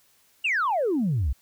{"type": "exponential sweep", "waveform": "sine", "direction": "down", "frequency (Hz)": [2907, 58.1], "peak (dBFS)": -20, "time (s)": [0.44, 1.33], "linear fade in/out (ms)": 10, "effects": ["tanh soft clip ceiling -18 dBFS", "white hiss -62 dBFS RMS until 1.41 s"]}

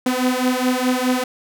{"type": "beating tone pair", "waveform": "sawtooth", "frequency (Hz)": [250.7, 255.5], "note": ["B3", "C4"], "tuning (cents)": [26, -41], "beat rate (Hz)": 4.8, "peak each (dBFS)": -16, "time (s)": [0.06, 1.24], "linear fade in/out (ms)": 5, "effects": []}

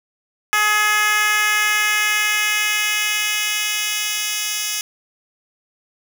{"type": "tone with high-pass filter sweep", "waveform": "10% pulse", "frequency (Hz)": 422.1, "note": "G#4", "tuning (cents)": 28, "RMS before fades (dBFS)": -19, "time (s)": [0.53, 4.81], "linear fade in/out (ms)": 0, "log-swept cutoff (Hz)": [1300, 4100], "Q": 1.3, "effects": ["7-bit"]}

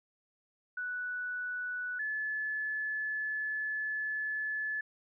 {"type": "tone pair in turn", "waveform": "sine", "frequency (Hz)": [1480, 1725.3], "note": ["F#6", "A6"], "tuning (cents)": [0, -34], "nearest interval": "minor third", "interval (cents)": 266, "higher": "second", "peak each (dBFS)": [-34, -32], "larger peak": "second", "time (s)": [[0.77, 1.99], [1.99, 4.81]], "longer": "second", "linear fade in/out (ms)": 5, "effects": []}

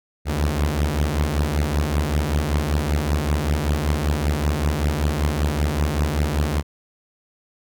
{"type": "beating tone pair", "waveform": "sawtooth", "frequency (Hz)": [71.3, 76.5], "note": ["C#2", "D#2"], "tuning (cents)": [49, -29], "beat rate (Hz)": 5.2, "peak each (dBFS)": -18, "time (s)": [0.25, 6.63], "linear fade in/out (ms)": 50, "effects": []}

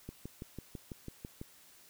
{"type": "click train", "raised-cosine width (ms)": 3, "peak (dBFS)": -29, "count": 9, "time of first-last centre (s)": [0.09, 1.415], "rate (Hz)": 6.04, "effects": ["white hiss -60 dBFS RMS until 1.89 s"]}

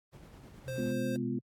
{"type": "noise with tremolo", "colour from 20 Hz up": "brown", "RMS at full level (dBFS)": -45, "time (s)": [0.12, 0.93], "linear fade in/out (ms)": 20, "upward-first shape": "square", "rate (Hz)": 9.5, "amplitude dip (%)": 25}
{"type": "tone with vibrato", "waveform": "sine", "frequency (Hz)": 128.6, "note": "C3", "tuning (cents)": -30, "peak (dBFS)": -37, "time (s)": [0.64, 1.41], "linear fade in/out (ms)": 50, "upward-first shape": "square", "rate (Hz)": 7.7, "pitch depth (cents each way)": 46}
{"type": "tone", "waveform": "square", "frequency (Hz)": 526, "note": "C5", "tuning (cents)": 9, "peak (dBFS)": -38, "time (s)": [0.68, 1.16], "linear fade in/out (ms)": 0}
{"type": "chord", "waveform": "sine", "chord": "F diminished", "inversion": "first", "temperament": "just", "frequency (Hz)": [209.5, 251.4, 349.2], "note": ["Ab3", "Cb4", "F4"], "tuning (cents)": [15, 31, 0], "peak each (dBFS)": [-36, -34, -39], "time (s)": [0.78, 1.39], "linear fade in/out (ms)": 2}
{"effects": ["high-pass 80 Hz 12 dB/octave", "AAC 64 kbps"]}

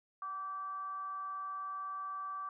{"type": "tone with frequency modulation", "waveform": "sine", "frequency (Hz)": 1158, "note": "D6", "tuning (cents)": -25, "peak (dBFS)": -38, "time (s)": [0.22, 2.49], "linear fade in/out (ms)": 2, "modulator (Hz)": 403, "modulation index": 0.26, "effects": []}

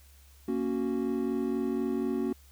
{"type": "chord", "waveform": "triangle", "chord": "F# major", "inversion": "first", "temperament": "equal", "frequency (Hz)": [233.1, 277.2, 370], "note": ["A#3", "C#4", "F#4"], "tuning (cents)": [0, 0, 0], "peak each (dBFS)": -30, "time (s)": [0.48, 2.33], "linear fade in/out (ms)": 5, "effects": ["added 69 Hz sine -54 dBFS peak until 2.51 s", "white hiss -61 dBFS RMS until 2.51 s"]}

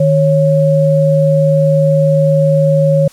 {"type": "tone pair together", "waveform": "sine", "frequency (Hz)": [154.62, 551], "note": ["D#3", "C#5"], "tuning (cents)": [-11, -11], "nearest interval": "octave + minor seventh", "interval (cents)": 2200, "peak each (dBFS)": -10, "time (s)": [0, 3.08], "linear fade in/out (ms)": 5, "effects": ["white hiss -43 dBFS RMS until 3.12 s", "low-pass 11000 Hz 12 dB/octave"]}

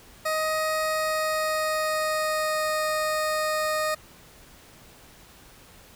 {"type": "tone with pitch glide", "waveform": "20% pulse", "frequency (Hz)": [627, 618.7], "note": ["D#5", "D#5"], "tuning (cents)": [13, -10], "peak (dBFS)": -19, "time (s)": [0.25, 3.95], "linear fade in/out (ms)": 10, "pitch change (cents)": -23, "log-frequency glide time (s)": [0.86, 2.86], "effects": ["pink hiss -51 dBFS RMS until 5.95 s"]}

